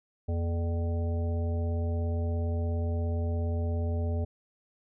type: harmonic tone with a mistuned harmonic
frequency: 85.1 Hz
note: F2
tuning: 44 cents flat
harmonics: 1 / 3 / 5 / 7 / 9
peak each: -27 / -38 / -40 / -41 / -47 dBFS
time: 0.28-4.25 s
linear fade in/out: 10 ms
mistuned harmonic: 3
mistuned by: -120 cents
effects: none